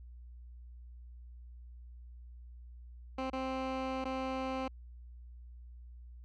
15% pulse tone with dropouts, 262.5 Hz, C4, 6 cents sharp, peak -28 dBFS, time 3.18-4.68 s, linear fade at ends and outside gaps 5 ms, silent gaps 3.3-3.33 / 4.043-4.052 s, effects added 60 Hz sine -48 dBFS peak until 6.24 s + low-pass 3000 Hz 12 dB/octave

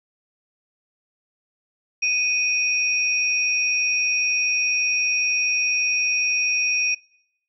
sine tone pair together, 2489 / 5595 Hz, D#7 / F8, 0 / +2 cents, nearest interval octave + major second, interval 1402 cents, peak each -19 / -26 dBFS, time 2.02-6.95 s, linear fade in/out 10 ms, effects noise-tail reverb RT60 0.8 s tail -24 dB re dry

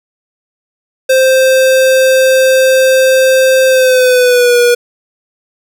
square tone with pitch glide, 523.3 to 482.6 Hz, C5 to B4, 0 to -40 cents, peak -6 dBFS, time 1.09-4.75 s, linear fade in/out 10 ms, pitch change -140 cents, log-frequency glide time 3.67-4.58 s, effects none

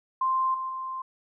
sine tone with level steps, 1046.5 Hz, C6, in tune, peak -22 / -29 / -31 dBFS, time 0.21-1.02 s, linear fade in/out 5 ms, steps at 0.54 / 0.69 s, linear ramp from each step 5 ms, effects none

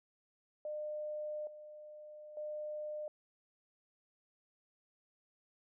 sine tone with level steps, 604 Hz, D5, 48 cents sharp, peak -38 / -49 / -39 dBFS, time 0.65-3.08 s, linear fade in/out 2 ms, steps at 1.47 / 2.37 s, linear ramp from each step 2 ms, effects none

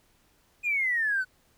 triangle exponential sweep, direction down, 2489 to 1480 Hz, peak -20 dBFS, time 0.63-1.25 s, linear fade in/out 50 ms, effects tanh soft clip ceiling -22 dBFS + pink hiss -65 dBFS RMS until 1.57 s

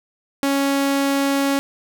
sawtooth tone, 277.2 Hz, C#4, in tune, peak -13 dBFS, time 0.43-1.59 s, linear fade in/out 0 ms, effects none

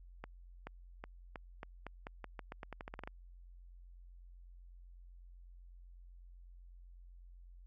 accelerating click train, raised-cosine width 0.5 ms, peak -29 dBFS, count 18, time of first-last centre 0.24-3.075 s, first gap 430 ms, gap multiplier 0.86, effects added 44 Hz sine -53 dBFS peak until 7.66 s

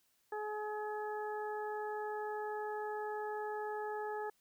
harmonic tone, 423.6 Hz, G#4, 34 cents sharp, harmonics 1 / 2 / 3 / 4, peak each -40 / -41 / -50 / -48 dBFS, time 0.32-4.3 s, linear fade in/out 5 ms, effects white hiss -75 dBFS RMS until 4.4 s

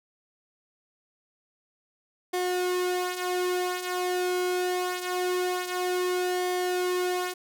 sawtooth tone with flanger, 361.9 Hz, F#4, 38 cents flat, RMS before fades -28 dBFS, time 2.33-7.34 s, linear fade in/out 10 ms, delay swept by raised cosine 0.74 to 6.64 ms, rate 0.24 Hz, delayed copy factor -0.55, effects none

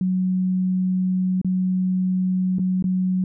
sine tone with dropouts, 185 Hz, F#3, in tune, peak -18 dBFS, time 0.01-3.24 s, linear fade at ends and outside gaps 2 ms, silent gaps 1.415-1.446 / 2.585-2.594 / 2.825-2.841 s, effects none

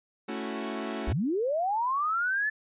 sawtooth chord, F# minor seventh, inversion first, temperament equal, 220 / 277.2 / 329.6 / 370 Hz, A3 / C#4 / E4 / F#4, 0 / 0 / 0 / 0 cents, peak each -32 / -34 / -36 / -34 dBFS, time 0.28-1.13 s, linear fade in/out 10 ms
sine linear sweep, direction up, 38.57 to 1760 Hz, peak -25 dBFS, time 1.07-2.5 s, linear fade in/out 10 ms
effects resampled to 8000 Hz

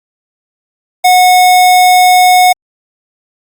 square tone, 730 Hz, F#5, 24 cents flat, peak -4 dBFS, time 1.04-2.53 s, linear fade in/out 10 ms, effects Opus 48 kbps

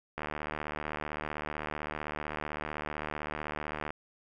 click train, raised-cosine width 0.5 ms, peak -20 dBFS, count 283, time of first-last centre 0.18-3.905 s, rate 75.7 Hz, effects none

